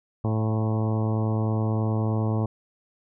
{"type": "harmonic tone with a mistuned harmonic", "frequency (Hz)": 109.6, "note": "A2", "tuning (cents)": -6, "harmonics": [1, 2, 3, 4, 5, 6, 7, 8, 9, 10], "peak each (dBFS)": [-23, -29, -33, -35, -37, -39, -40, -41, -42, -43], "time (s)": [0.24, 2.46], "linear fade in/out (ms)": 5, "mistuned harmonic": 6, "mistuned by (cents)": 23, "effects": []}